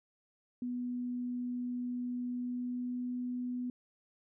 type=tone with pitch glide; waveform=sine; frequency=246.1 to 247.7 Hz; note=B3 to B3; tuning=-6 to +5 cents; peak=-34 dBFS; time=0.62-3.7 s; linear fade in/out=2 ms; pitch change=+11 cents; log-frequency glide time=2.29-3.11 s; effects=none